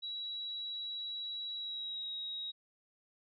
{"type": "tone with pitch glide", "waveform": "sine", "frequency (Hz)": [3896, 3805], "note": ["B7", "A#7"], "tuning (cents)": [-24, 35], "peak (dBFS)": -38, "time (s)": [0.02, 2.52], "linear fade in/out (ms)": 20, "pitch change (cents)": -41, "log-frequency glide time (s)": [1.54, 2.12], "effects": []}